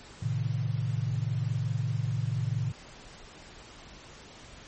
sine chord, A diminished, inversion none, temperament equal, 110 / 130.81 / 155.56 Hz, A2 / C3 / Eb3, 0 / 0 / 0 cents, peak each -30 / -31 / -34 dBFS, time 0.22-2.72 s, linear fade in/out 10 ms, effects pink hiss -49 dBFS RMS until 4.67 s + MP3 32 kbps

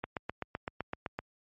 click train, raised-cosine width 0.5 ms, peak -19 dBFS, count 10, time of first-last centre 0.04-1.189 s, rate 7.83 Hz, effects high-pass 60 Hz 12 dB/octave + MP3 32 kbps

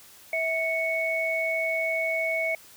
sine tone pair together, 650.8 / 2217 Hz, E5 / C#7, -22 / 0 cents, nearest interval octave + major sixth, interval 2122 cents, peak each -28 / -26 dBFS, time 0.33-2.55 s, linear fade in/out 2 ms, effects white hiss -51 dBFS RMS until 2.76 s

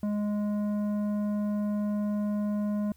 sine tone with tanh clipping, 207.7 Hz, G#3, in tune, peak -28 dBFS, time 0.03-2.92 s, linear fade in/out 2 ms, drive 10 dB, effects added 72 Hz sine -57 dBFS peak until 2.96 s + white hiss -65 dBFS RMS until 2.96 s

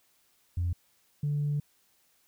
sine tone pair in turn, 87.31 / 146.14 Hz, F2 / D3, 0 / -8 cents, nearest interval major sixth, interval 892 cents, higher second, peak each -25 dBFS, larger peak neither, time 0.57-0.73 / 1.23-1.6 s, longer second, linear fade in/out 5 ms, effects tanh soft clip ceiling -23 dBFS + white hiss -68 dBFS RMS until 2.27 s

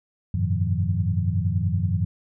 sine tone cluster, 90.9 / 101.5 / 119.4 / 155.6 / 176.8 Hz, F#2 / G#2 / A#2 / D#3 / F3, -30 / -39 / +42 / 0 / +22 cents, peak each -24 / -25 / -31 / -29 / -29 dBFS, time 0.34-2.05 s, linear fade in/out 5 ms, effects none

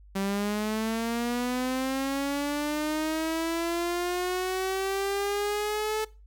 sawtooth linear sweep, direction up, 193 to 435.7 Hz, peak -23 dBFS, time 0.15-6.05 s, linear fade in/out 10 ms, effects noise-tail reverb RT60 0.3 s tail -20 dB re dry + added 50 Hz sine -49 dBFS peak until 6.26 s

